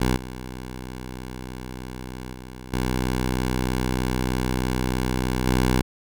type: tone with level steps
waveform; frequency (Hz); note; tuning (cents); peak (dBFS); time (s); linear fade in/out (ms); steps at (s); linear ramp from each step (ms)
10% pulse; 63.2; B1; +41; -11 / -25 / -29 / -14 / -10; 0-5.82; 10; 0.16 / 2.33 / 2.73 / 5.47; 2
effects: none